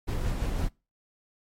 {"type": "noise with tremolo", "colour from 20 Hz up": "brown", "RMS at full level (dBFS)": -27, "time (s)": [0.07, 0.69], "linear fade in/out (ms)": 20, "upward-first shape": "sine", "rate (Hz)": 6, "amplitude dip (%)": 30, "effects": ["noise-tail reverb RT60 0.3 s tail -25 dB re dry", "MP3 64 kbps"]}